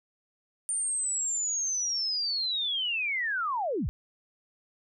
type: linear sweep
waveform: sine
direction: down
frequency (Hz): 9080 to 32.7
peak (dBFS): -27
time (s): 0.69-3.89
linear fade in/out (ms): 0
effects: none